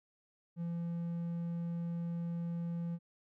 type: tone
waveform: triangle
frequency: 170 Hz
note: F3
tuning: 46 cents flat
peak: -33 dBFS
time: 0.56-2.99 s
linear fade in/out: 50 ms
effects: none